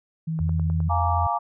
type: tone with vibrato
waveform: sine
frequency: 160 Hz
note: D#3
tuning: 49 cents sharp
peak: -24 dBFS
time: 0.27-0.89 s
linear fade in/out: 10 ms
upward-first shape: sine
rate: 4.8 Hz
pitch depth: 13 cents each way
type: click train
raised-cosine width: 1 ms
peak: -27 dBFS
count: 5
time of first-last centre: 0.39-0.803 s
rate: 9.68 Hz
type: tone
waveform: sine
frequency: 85 Hz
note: F2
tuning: 46 cents flat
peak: -22 dBFS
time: 0.4-1.27 s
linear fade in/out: 5 ms
type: chord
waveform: sine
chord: Bb dominant seventh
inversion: second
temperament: just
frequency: 699.2 / 839.1 / 932.3 / 1165.4 Hz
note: F5 / Ab5 / Bb5 / D6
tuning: +2 / +18 / 0 / -14 cents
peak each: -27 dBFS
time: 0.89-1.39 s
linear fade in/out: 20 ms
effects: none